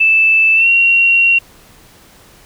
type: tone with pitch glide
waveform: sine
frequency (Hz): 2637 to 2744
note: E7 to F7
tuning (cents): 0 to -31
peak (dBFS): -7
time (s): 0-1.39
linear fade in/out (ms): 10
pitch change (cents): +69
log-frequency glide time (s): 0.55-0.68
effects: pink hiss -44 dBFS RMS until 2.45 s